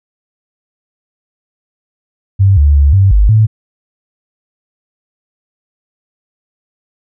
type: tone with pitch steps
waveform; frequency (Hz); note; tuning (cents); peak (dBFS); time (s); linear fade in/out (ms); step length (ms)
sine; 97.7 / 72.5 / 70.9 / 97.2 / 51.2 / 109.1; G2 / D2 / C#2 / G2 / G#1 / A2; -5 / -22 / +40 / -14 / -24 / -14; -4; 2.39-3.47; 20; 180
effects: none